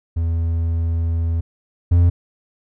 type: tone pair in turn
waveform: triangle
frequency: 83 / 86.6 Hz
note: E2 / F2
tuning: +12 / -14 cents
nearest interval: minor second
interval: 74 cents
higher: second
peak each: -15 / -8 dBFS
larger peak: second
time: 0.16-1.41 / 1.91-2.1 s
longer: first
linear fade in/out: 10 ms
effects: none